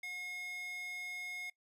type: tone with high-pass filter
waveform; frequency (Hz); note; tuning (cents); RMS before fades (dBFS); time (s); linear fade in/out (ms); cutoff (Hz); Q
square; 720; F#5; -47; -43; 0.03-1.5; 5; 1900; 7.4
effects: noise-tail reverb RT60 0.1 s tail -21 dB re dry + resampled to 32000 Hz